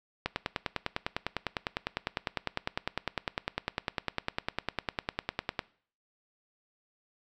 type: click train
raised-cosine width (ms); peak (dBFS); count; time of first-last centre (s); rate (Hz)
0.3; -13; 54; 0.26-5.592; 9.94
effects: noise-tail reverb RT60 0.5 s tail -21 dB re dry